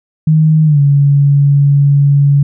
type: tone with pitch glide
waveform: sine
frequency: 156.4 to 141.77 Hz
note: D#3 to C#3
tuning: +9 to +39 cents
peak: -5 dBFS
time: 0.27-2.43 s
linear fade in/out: 5 ms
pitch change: -170 cents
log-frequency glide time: 0.65-0.8 s
effects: none